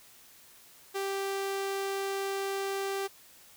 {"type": "tone", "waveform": "sawtooth", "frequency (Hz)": 392, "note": "G4", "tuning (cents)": 0, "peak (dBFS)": -27, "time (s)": [0.94, 3.08], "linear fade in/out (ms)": 20, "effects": ["white hiss -56 dBFS RMS until 3.56 s"]}